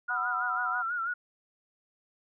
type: tone with vibrato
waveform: sine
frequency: 1399 Hz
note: F6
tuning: 3 cents sharp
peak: -29 dBFS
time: 0.08-1.14 s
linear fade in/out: 10 ms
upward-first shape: sine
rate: 6.1 Hz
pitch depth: 83 cents each way
type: chord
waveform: sine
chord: B major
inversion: second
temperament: equal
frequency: 740 / 987.8 / 1244.5 Hz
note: F#5 / B5 / D#6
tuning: 0 / 0 / 0 cents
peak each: -36 dBFS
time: 0.09-0.83 s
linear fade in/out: 20 ms
effects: none